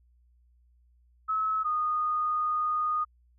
sine tone pair in turn, 1291 / 1232.8 Hz, E6 / D#6, -37 / -16 cents, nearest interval minor second, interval 79 cents, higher first, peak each -25 dBFS, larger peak neither, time 1.28-1.64 / 1.64-3.05 s, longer second, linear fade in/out 20 ms, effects added 60 Hz sine -60 dBFS peak until 3.38 s

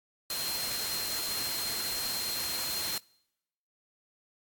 sine tone in noise, 4186 Hz, C8, in tune, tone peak -34 dBFS, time 0.3-2.98 s, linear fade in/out 2 ms, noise white, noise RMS -35 dBFS, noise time 0.3-2.98 s, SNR -2 dB, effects noise-tail reverb RT60 0.9 s tail -26 dB re dry + AAC 64 kbps

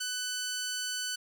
10% pulse tone, 1500 Hz, F#6, 23 cents sharp, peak -24 dBFS, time 0-1.16 s, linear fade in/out 10 ms, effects none

